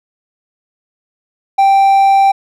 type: tone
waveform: triangle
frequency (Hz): 784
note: G5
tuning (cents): 0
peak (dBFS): -4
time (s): 1.58-2.32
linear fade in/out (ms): 10
effects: none

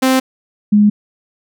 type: tone pair in turn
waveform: sawtooth / sine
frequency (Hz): 261.1 / 207.9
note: C4 / G#3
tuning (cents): -3 / +2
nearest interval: major third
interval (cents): 395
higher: first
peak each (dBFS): -6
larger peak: neither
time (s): 0.02-0.2 / 0.72-0.9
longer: neither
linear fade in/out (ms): 10
effects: none

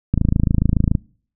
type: click train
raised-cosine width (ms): 5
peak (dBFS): -3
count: 23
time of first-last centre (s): 0.14-0.952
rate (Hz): 27.1
effects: noise-tail reverb RT60 0.5 s tail -26 dB re dry

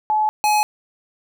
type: tone pair in turn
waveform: sine / square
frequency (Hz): 857 / 843.7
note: A5 / G#5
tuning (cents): -46 / +27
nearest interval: unison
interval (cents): 27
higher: first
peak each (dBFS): -15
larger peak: neither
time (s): 0.1-0.29 / 0.44-0.63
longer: neither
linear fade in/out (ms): 0
effects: none

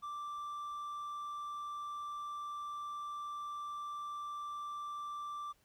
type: tone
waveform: triangle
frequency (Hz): 1174.7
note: D6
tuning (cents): 0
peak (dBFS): -38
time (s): 0.02-5.53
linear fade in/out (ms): 20
effects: pink hiss -72 dBFS RMS until 5.64 s

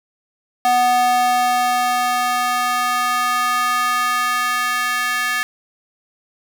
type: tone with high-pass filter sweep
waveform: square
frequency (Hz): 246.7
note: B3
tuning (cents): -2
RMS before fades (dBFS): -18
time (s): 0.65-5.43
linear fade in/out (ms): 0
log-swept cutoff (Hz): 720 to 1600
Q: 2.9
effects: none

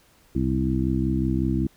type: harmonic tone with a mistuned harmonic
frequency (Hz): 65.41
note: C2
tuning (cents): 0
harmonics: 1 / 2 / 3 / 4 / 5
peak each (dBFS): -27 / -27 / -27 / -27 / -27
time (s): 0.35-1.67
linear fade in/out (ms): 5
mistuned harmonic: 1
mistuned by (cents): +50
effects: pink hiss -58 dBFS RMS until 1.76 s

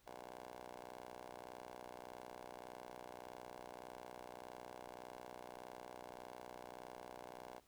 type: ring-modulated tone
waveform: 10% pulse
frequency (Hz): 61.7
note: B1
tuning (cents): -1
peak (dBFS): -40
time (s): 0.06-7.6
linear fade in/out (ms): 10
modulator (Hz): 660
effects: pink hiss -72 dBFS RMS until 7.67 s

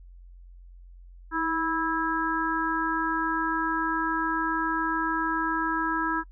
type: harmonic tone with a mistuned harmonic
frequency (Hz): 327.1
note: E4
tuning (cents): -13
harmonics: 1 / 3 / 4 / 5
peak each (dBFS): -30 / -30 / -30 / -30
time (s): 1.31-6.24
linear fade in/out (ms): 50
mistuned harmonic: 1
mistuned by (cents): -35
effects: noise-tail reverb RT60 0.1 s tail -25 dB re dry + added 44 Hz sine -45 dBFS peak until 6.31 s

